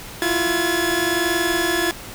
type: tone cluster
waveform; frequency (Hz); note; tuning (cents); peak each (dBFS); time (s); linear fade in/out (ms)
sawtooth; 332.9 / 353.9 / 1704; E4 / F4 / G#6; +17 / +23 / +44; -19; 0.22-1.91; 0
effects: pink hiss -36 dBFS RMS until 2.14 s